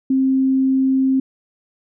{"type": "tone", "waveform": "sine", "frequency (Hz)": 264.9, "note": "C4", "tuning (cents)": 22, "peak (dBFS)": -13, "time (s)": [0.1, 1.2], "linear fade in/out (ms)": 5, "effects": []}